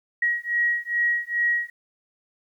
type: beating tone pair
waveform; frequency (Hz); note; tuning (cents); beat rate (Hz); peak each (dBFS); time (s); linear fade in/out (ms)
sine; 1900 / 1902.4; A#6 / A#6; +33 / +35; 2.4; -24; 0.22-1.7; 5
effects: 10-bit